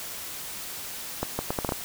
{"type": "accelerating click train", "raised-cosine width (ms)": 1, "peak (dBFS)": -12, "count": 7, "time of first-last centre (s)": [1.23, 1.722], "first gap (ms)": 160, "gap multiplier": 0.72, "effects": ["white hiss -37 dBFS RMS until 1.84 s"]}